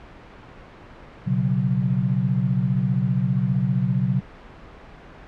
sine chord, B suspended second, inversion none, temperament equal, 123.47 / 138.59 / 185 Hz, B2 / C#3 / F#3, 0 / 0 / 0 cents, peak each -23 dBFS, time 1.26-4.21 s, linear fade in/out 20 ms, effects pink hiss -43 dBFS RMS until 5.27 s + low-pass 2000 Hz 12 dB/octave

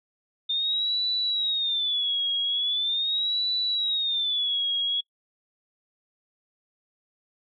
sine tone with vibrato, 3611 Hz, A7, 44 cents sharp, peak -23 dBFS, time 0.49-5.01 s, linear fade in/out 10 ms, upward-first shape sine, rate 0.41 Hz, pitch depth 160 cents each way, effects noise-tail reverb RT60 0.1 s tail -24 dB re dry

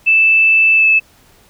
sine tone with pitch glide, 2638 to 2615 Hz, E7 to E7, +1 to -15 cents, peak -7 dBFS, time 0.06-1 s, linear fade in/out 20 ms, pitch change -16 cents, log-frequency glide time 0.75-0.86 s, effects pink hiss -49 dBFS RMS until 1.49 s

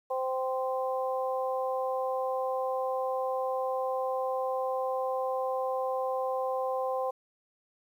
harmonic tone, 260 Hz, C4, 11 cents flat, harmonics 2 / 3 / 4, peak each -30 / -34 / -36 dBFS, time 0.1-7.11 s, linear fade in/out 10 ms, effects 10-bit

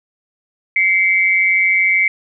sine tone pair together, 2093 / 2280 Hz, C7 / C#7, 0 / +48 cents, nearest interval minor second, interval 148 cents, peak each -13 / -15 dBFS, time 0.76-2.08 s, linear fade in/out 2 ms, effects none

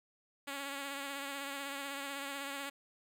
5% pulse tone with vibrato, 278.6 Hz, C#4, 9 cents sharp, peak -28 dBFS, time 0.47-2.7 s, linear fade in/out 10 ms, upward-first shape triangle, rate 16 Hz, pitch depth 37 cents each way, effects none

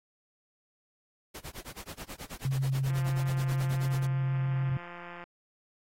pink noise with tremolo, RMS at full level -41 dBFS, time 1.34-4.06 s, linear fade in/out 10 ms, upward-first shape sine, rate 9.3 Hz, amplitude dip 100%
sine tone with vibrato, 133.8 Hz, C3, 39 cents sharp, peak -26 dBFS, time 2.45-4.77 s, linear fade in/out 2 ms, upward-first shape sine, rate 6.5 Hz, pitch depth 10 cents each way
click train, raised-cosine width 0.5 ms, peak -30 dBFS, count 408, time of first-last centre 2.9-5.239 s, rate 174 Hz
effects AAC 48 kbps

